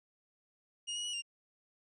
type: tone with pitch steps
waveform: sawtooth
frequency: 2863 / 2901 / 2927 / 2798 Hz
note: F7 / F#7 / F#7 / F7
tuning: +42 / -35 / -19 / +3 cents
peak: -33 dBFS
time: 0.87-1.222 s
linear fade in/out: 20 ms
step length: 88 ms
effects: resampled to 22050 Hz